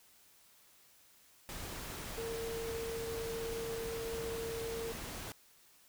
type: tone in noise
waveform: sine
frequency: 456.9 Hz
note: A#4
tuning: 35 cents flat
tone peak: -38 dBFS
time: 2.18-4.92 s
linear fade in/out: 0 ms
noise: pink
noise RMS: -44 dBFS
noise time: 1.49-5.32 s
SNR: +3 dB
effects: white hiss -64 dBFS RMS until 5.88 s